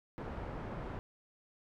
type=low-pass noise; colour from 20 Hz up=pink; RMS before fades=-42 dBFS; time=0.18-0.99 s; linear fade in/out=0 ms; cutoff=1200 Hz; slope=12 dB/octave; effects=none